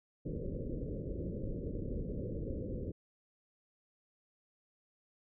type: low-pass noise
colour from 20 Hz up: pink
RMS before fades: -39 dBFS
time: 0.25-2.92 s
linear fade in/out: 10 ms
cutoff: 560 Hz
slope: 96 dB/octave
effects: none